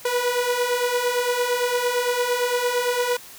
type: beating tone pair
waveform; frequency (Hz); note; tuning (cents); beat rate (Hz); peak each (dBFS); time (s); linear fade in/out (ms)
sawtooth; 483.2 / 492; B4 / B4; -38 / -7; 8.8; -22 / -18; 0.05-3.17; 5
effects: white hiss -43 dBFS RMS until 3.38 s